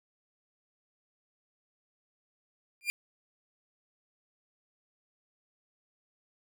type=tone with exponential growth; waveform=40% pulse; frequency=2397 Hz; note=D7; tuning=35 cents sharp; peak=-23 dBFS; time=2.81-2.9 s; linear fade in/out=0 ms; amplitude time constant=18 ms; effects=none